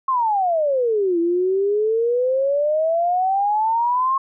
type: exponential two-way sweep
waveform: sine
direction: down then up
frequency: 1085 to 333.5 to 1085 Hz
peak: -16 dBFS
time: 0.08-4.18 s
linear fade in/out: 5 ms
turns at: 1.19 s
effects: none